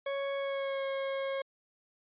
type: tone with pitch glide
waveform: 40% pulse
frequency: 554 to 543.2 Hz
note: C#5 to C#5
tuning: -1 to -35 cents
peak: -31 dBFS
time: 0.06-1.42 s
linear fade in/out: 5 ms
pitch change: -34 cents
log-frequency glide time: 0.36-0.85 s
effects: resampled to 8000 Hz